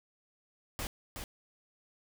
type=noise with echo; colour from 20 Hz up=pink; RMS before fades=-37 dBFS; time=0.79-0.87 s; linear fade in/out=0 ms; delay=370 ms; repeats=1; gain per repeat=-5 dB; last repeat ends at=1.24 s; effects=none